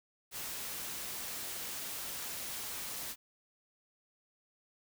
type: noise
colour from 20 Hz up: white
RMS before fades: -41 dBFS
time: 0.31-3.16 s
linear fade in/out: 50 ms
effects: none